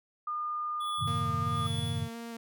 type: tone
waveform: sine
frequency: 1214 Hz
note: D#6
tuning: 43 cents flat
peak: -31 dBFS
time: 0.27-1.67 s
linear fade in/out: 5 ms
type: tone with tremolo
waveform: square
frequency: 3419 Hz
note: G#7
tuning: 50 cents sharp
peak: -37 dBFS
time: 0.8-2.14 s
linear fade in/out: 10 ms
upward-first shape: sine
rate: 1.3 Hz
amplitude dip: 95%
type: chord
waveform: sine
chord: F# diminished seventh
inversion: none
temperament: equal with one note detuned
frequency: 92.5 / 108.67 / 130.81 / 155.56 Hz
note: F#2 / A2 / C3 / Eb3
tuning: 0 / -21 / 0 / 0 cents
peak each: -36 dBFS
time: 0.98-2.09 s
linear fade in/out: 50 ms
type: tone with vibrato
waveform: sawtooth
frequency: 231 Hz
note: A#3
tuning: 16 cents flat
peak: -35 dBFS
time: 1.07-2.37 s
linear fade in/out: 5 ms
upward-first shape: square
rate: 2.8 Hz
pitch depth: 11 cents each way
effects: none